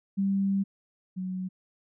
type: tone pair in turn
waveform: sine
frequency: 196 / 185.42 Hz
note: G3 / F#3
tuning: 0 / +4 cents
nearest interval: minor second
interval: 96 cents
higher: first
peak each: -23 / -30 dBFS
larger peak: first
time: 0.17-0.64 / 1.16-1.49 s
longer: first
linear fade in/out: 20 ms
effects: none